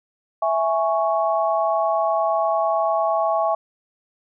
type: chord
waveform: sine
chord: C# minor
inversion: first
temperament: equal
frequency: 659.3 / 830.6 / 1108.7 Hz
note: E5 / G#5 / C#6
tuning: 0 / 0 / 0 cents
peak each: -20 / -23 / -24 dBFS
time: 0.42-3.55 s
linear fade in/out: 5 ms
effects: none